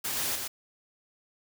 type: noise with echo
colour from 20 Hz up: white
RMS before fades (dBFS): -32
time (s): 0.04-0.36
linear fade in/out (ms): 10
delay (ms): 120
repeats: 1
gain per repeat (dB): -3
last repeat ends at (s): 0.48
effects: none